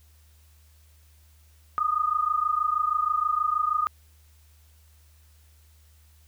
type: tone pair together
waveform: sine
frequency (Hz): 1216.7 / 1243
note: D#6 / D#6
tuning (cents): -39 / -2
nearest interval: unison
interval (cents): 37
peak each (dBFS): -25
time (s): 1.78-3.87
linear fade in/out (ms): 0
effects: added 76 Hz sine -54 dBFS peak until 6.27 s + white hiss -63 dBFS RMS until 6.27 s